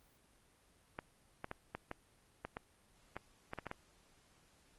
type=clicks; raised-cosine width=0.5 ms; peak=-26 dBFS; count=12; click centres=0.989 / 1.444 / 1.514 / 1.75 / 1.914 / 2.45 / 2.569 / 3.166 / 3.534 / 3.587 / 3.667 / 3.714 s; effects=pink hiss -69 dBFS RMS until 4.78 s + Opus 32 kbps